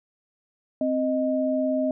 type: tone pair together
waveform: sine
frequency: 261.6 / 622.2 Hz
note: C4 / D#5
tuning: 0 / 0 cents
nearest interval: octave + minor third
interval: 1500 cents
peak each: -24 dBFS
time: 0.81-1.91 s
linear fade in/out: 2 ms
effects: none